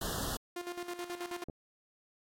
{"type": "band-stop noise", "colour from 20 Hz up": "pink", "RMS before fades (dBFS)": -37, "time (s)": [0.01, 0.37], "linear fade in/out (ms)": 5, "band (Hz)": [1800, 2900], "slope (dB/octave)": 96}
{"type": "tone with tremolo", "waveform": "sawtooth", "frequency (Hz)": 351.4, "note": "F4", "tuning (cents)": 11, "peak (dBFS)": -33, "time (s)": [0.56, 1.44], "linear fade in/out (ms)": 5, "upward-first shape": "square", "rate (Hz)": 9.3, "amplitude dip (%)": 65}
{"type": "clicks", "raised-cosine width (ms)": 2, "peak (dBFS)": -30, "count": 2, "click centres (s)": [1.486, 1.498]}
{"effects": ["AAC 48 kbps"]}